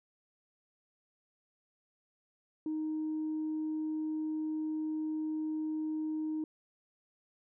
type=tone; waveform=sine; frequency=311.1 Hz; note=D#4; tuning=in tune; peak=-31 dBFS; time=2.66-6.44 s; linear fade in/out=2 ms; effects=tanh soft clip ceiling -29 dBFS